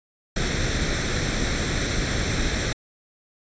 pink noise with comb filter, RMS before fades -24 dBFS, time 0.36-2.73 s, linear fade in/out 5 ms, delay 0.52 ms, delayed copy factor +0.6, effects resampled to 16000 Hz

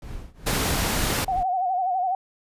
brown noise with tremolo, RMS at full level -33 dBFS, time 0.02-1.43 s, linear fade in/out 2 ms, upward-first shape triangle, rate 2.4 Hz, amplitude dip 95%
pink noise, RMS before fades -24 dBFS, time 0.46-1.25 s, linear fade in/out 10 ms
sine tone with vibrato, 740 Hz, F#5, in tune, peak -21 dBFS, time 1.28-2.15 s, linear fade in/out 2 ms, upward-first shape sine, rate 12 Hz, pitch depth 75 cents each way
effects resampled to 32000 Hz

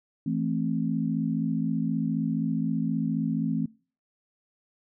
sine chord, A minor, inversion second, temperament just, 165 / 220 / 264 Hz, E3 / A3 / C4, +2 / 0 / +16 cents, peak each -29 dBFS, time 0.26-3.66 s, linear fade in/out 5 ms, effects noise-tail reverb RT60 0.4 s tail -24 dB re dry

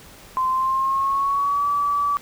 sine tone with pitch glide, 1037 to 1150.6 Hz, C6 to D6, -16 to -36 cents, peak -18 dBFS, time 0.37-2.17 s, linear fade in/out 0 ms, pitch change +180 cents, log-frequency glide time 0.49-1.67 s, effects pink hiss -45 dBFS RMS until 2.21 s

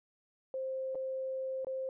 sine tone with dropouts, 526 Hz, C5, 9 cents sharp, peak -34 dBFS, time 0.54-1.89 s, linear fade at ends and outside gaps 1 ms, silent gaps 0.948-0.954 / 1.647-1.669 s, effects none

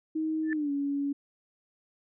sine tone with pitch glide, 315.1 to 282.3 Hz, D#4 to C#4, +22 to +32 cents, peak -27 dBFS, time 0.15-1.13 s, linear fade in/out 10 ms, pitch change -190 cents, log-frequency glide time 0.52-0.71 s
sine tone with exponential growth, 1760 Hz, A6, in tune, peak -28 dBFS, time 0.43-0.53 s, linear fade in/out 1 ms, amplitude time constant 21 ms
effects none

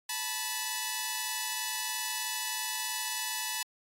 5% pulse tone pair together, 870 / 981.1 Hz, A5 / B5, -20 / -12 cents, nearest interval major second, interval 208 cents, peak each -23 dBFS, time 0.09-3.63 s, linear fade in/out 5 ms, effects AAC 48 kbps

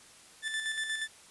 30% pulse tone with tremolo, 1760 Hz, A6, in tune, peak -28 dBFS, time 0.42-1.08 s, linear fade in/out 50 ms, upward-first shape square, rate 8.4 Hz, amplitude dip 45%, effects white hiss -55 dBFS RMS until 1.3 s + resampled to 24000 Hz

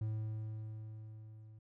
triangle tone with level ramp, 108.9 Hz, A2, 17 cents flat, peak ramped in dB -32 to -51 dBFS, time 0.01-1.59 s, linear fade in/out 5 ms, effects none

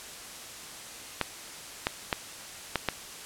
clicks, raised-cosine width 0.3 ms, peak -9 dBFS, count 5, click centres 1.213 / 1.869 / 2.128 / 2.757 / 2.887 s, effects white hiss -43 dBFS RMS until 3.25 s + low-pass 10000 Hz 12 dB/octave

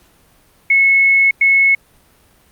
sine tone bursts at uneven times, 2191 Hz, C#7, 21 cents flat, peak -8 dBFS, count 2, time 0.7-1.31 / 1.41-1.75 s, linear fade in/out 5 ms, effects pink hiss -52 dBFS RMS until 2.51 s + Opus 48 kbps

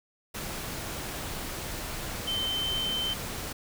sine tone in noise, 3091 Hz, G7, 25 cents flat, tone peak -28 dBFS, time 2.27-3.14 s, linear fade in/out 10 ms, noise pink, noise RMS -36 dBFS, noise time 0.34-3.53 s, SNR +5 dB, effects none

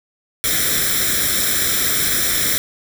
white noise with comb filter, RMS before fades -18 dBFS, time 0.44-2.58 s, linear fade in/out 0 ms, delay 0.54 ms, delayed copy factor +0.8, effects none

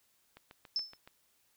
click train, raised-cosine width 0.3 ms, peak -35 dBFS, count 6, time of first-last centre 0.37-1.075 s, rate 7.09 Hz
sine tone with exponential decay, 5274 Hz, E8, in tune, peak -27 dBFS, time 0.76-0.97 s, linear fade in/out 1 ms, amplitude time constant 45 ms
effects white hiss -72 dBFS RMS until 1.56 s

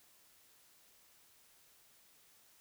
silence, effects white hiss -66 dBFS RMS until 2.6 s

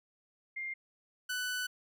sine / sawtooth tone pair in turn, 2112 / 1493.4 Hz, C7 / F#6, +16 / +16 cents, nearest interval tritone, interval 600 cents, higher first, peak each -36 / -30 dBFS, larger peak second, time 0.56-0.74 / 1.29-1.67 s, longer second, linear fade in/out 10 ms, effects none

